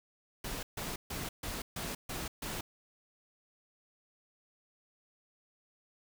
pink noise bursts, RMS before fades -39 dBFS, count 7, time 0.44-2.61 s, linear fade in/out 5 ms, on 190 ms, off 140 ms, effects none

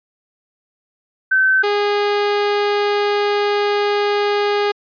sine / sawtooth tone pair in turn, 1536 / 410.7 Hz, G6 / G#4, -36 / -19 cents, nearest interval octave + major seventh, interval 2283 cents, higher first, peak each -11 dBFS, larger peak neither, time 1.31-1.63 / 1.63-4.72 s, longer second, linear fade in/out 10 ms, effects resampled to 11025 Hz

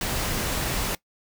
pink noise, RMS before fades -27 dBFS, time 0.01-0.95 s, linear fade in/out 2 ms, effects noise-tail reverb RT60 0.1 s tail -20 dB re dry

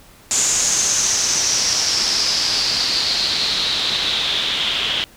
white noise with low-pass filter sweep, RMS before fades -19 dBFS, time 0.31-5.04 s, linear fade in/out 0 ms, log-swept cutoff 7100 to 3200 Hz, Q 5.9, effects pink hiss -47 dBFS RMS until 5.16 s

